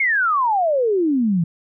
sine exponential sweep, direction down, 2217 to 160 Hz, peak -15 dBFS, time 0-1.44 s, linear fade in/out 5 ms, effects none

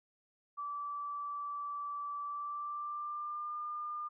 sine tone with pitch glide, 1159 to 1204.7 Hz, D6 to D6, -23 to +44 cents, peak -37 dBFS, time 0.57-4.09 s, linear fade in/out 20 ms, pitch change +67 cents, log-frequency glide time 2.23-3.56 s, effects none

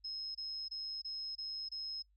sine tone bursts, 5150 Hz, E8, 41 cents flat, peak -39 dBFS, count 6, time 0.04-2.025 s, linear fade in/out 10 ms, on 310 ms, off 25 ms, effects noise-tail reverb RT60 0.1 s tail -25 dB re dry + added 50 Hz sine -68 dBFS peak until 2.16 s

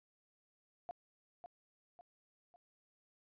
sine tone with echo, 704 Hz, F5, 14 cents sharp, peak -40 dBFS, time 0.89-0.91 s, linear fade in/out 0 ms, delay 550 ms, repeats 3, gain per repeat -7 dB, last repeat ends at 2.56 s, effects resampled to 11025 Hz

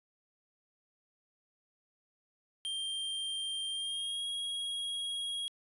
square tone with pitch glide, 3176 to 3294 Hz, G7 to G#7, +22 to -15 cents, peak -35 dBFS, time 2.65-5.48 s, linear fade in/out 0 ms, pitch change +63 cents, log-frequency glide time 3.71-4.25 s, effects resampled to 24000 Hz

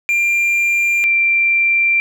triangle / sine tone pair in turn, 2384 / 2361 Hz, D7 / D7, +25 / +9 cents, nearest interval unison, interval 16 cents, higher first, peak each -11 / -11 dBFS, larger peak neither, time 0.09-1.04 / 1.04-2 s, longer second, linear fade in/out 0 ms, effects none

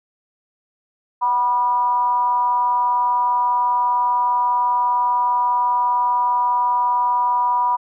sine tone with frequency modulation, 977 Hz, B5, 19 cents flat, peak -15 dBFS, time 1.21-7.77 s, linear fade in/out 20 ms, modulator 229 Hz, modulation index 0.42, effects none

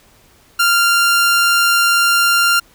sawtooth tone, 1391 Hz, F6, 7 cents flat, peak -7 dBFS, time 0.59-2.6 s, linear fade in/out 10 ms, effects pink hiss -50 dBFS RMS until 2.74 s

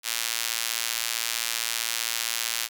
sawtooth tone with high-pass filter, 115.4 Hz, A#2, 17 cents flat, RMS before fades -29 dBFS, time 0.03-2.69 s, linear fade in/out 50 ms, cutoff 3000 Hz, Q 0.61, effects none

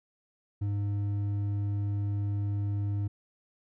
sine tone with hard clipping, 101.6 Hz, G#2, 38 cents flat, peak -29 dBFS, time 0.61-3.08 s, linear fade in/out 10 ms, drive 5 dB, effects none

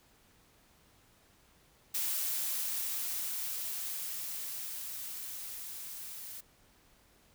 blue noise with level ramp, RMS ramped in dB -33 to -45 dBFS, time 1.94-6.41 s, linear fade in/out 10 ms, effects pink hiss -65 dBFS RMS until 7.34 s

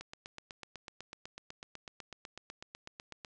click train, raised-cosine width 0.2 ms, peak -27 dBFS, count 27, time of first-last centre 0.01-3.248 s, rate 8.03 Hz, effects resampled to 22050 Hz

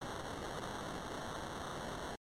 blue noise with sample-and-hold, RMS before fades -43 dBFS, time 0.01-2.16 s, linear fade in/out 10 ms, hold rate 2450 Hz, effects low-pass 9000 Hz 12 dB/octave + MP3 96 kbps

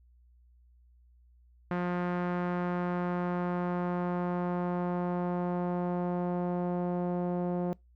sawtooth tone with low-pass filter sweep, 177.3 Hz, F3, 26 cents sharp, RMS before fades -31 dBFS, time 1.71-7.73 s, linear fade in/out 0 ms, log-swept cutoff 1600 to 650 Hz, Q 1.3, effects noise-tail reverb RT60 0.2 s tail -25 dB re dry + added 60 Hz sine -58 dBFS peak until 7.95 s

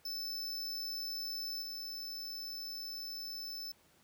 square tone with level steps, 5274 Hz, E8, in tune, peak -38 / -41 dBFS, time 0.05-3.72 s, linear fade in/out 5 ms, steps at 1.62 s, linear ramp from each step 2 ms, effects pink hiss -67 dBFS RMS until 4.03 s + high-pass 80 Hz 12 dB/octave

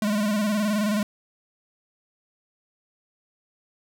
square tone with vibrato, 209.4 Hz, G#3, 15 cents sharp, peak -22 dBFS, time 0.02-1.03 s, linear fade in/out 2 ms, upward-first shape square, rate 19 Hz, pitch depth 54 cents each way, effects none

